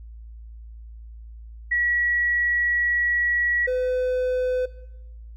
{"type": "tone pair in turn", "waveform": ["sine", "triangle"], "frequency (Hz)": [1927, 505.4], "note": ["B6", "B4"], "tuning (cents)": [-43, 40], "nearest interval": "octave + major seventh", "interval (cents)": 2317, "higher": "first", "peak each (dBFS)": -19, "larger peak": "neither", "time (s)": [[1.71, 3.67], [3.67, 4.66]], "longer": "first", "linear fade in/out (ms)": 10, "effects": ["noise-tail reverb RT60 0.9 s tail -18 dB re dry", "added 56 Hz sine -38 dBFS peak until 5.36 s"]}